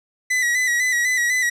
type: tone with vibrato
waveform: 45% pulse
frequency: 1960 Hz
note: B6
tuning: 14 cents flat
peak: -17 dBFS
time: 0.3-1.5 s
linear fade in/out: 10 ms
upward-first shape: square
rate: 4 Hz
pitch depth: 42 cents each way
effects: low-pass 10000 Hz 12 dB/octave